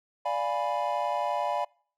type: chord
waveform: triangle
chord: D diminished seventh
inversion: none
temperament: equal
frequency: 587.3 / 698.5 / 830.6 / 987.8 Hz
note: D5 / F5 / Ab5 / Cb6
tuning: 0 / 0 / 0 / 0 cents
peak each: -30 dBFS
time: 0.25-1.65 s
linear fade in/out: 10 ms
effects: noise-tail reverb RT60 0.5 s tail -26 dB re dry